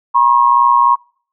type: tone pair together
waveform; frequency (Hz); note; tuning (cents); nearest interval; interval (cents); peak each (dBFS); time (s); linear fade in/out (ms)
sine; 958.9 / 1082; A#5 / C#6; +49 / -42; major second; 209; -10; 0.14-0.96; 20
effects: noise-tail reverb RT60 0.5 s tail -25 dB re dry